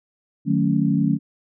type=chord; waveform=sine; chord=D# half-diminished seventh; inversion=none; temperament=equal with one note detuned; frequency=152.98 / 185 / 220 / 277.2 Hz; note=D#3 / F#3 / A3 / C#4; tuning=-29 / 0 / 0 / 0 cents; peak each=-22 dBFS; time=0.45-1.19 s; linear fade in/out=50 ms; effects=none